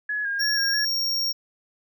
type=tone with vibrato; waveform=sine; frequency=1656 Hz; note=G#6; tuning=5 cents flat; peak=-24 dBFS; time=0.09-0.85 s; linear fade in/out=5 ms; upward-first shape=square; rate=3.1 Hz; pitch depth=37 cents each way
type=tone; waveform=square; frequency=5560 Hz; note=F8; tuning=9 cents flat; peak=-23 dBFS; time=0.39-1.33 s; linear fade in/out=20 ms
effects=none